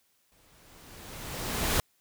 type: noise with exponential growth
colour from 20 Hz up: pink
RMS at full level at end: -25 dBFS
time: 0.32-1.8 s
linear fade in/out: 0 ms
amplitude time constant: 320 ms
effects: white hiss -70 dBFS RMS until 2 s